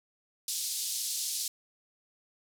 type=band-pass noise; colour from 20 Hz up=pink; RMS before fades=-34 dBFS; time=0.48-1.48 s; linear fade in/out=2 ms; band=4200 to 13000 Hz; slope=24 dB/octave; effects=none